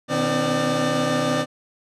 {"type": "tone cluster", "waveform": "25% pulse", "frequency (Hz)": [125, 157, 256.4, 281.5, 597], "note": ["B2", "D#3", "C4", "C#4", "D5"], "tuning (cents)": [21, 16, -35, 27, 28], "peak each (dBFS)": [-28, -24, -20, -27, -20], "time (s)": [0.08, 1.46], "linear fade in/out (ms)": 50, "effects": ["low-pass 8000 Hz 12 dB/octave"]}